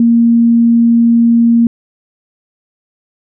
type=tone; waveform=sine; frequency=233.1 Hz; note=A#3; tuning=in tune; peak=-5 dBFS; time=0-1.67 s; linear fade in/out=2 ms; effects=none